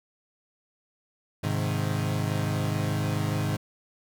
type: chord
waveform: 35% pulse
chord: Ab major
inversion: none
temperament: equal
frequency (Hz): 103.83 / 130.81 / 155.56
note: Ab2 / C3 / Eb3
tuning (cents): 0 / 0 / 0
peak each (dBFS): -27 / -30 / -28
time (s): 1.43-3.57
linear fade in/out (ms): 10
effects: none